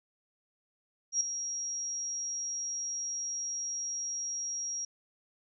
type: tone with ADSR envelope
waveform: sine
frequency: 5650 Hz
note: F8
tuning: 19 cents sharp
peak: -23 dBFS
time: 1.12-4.85 s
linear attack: 87 ms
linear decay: 4 ms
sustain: -10 dB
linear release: 4 ms
effects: none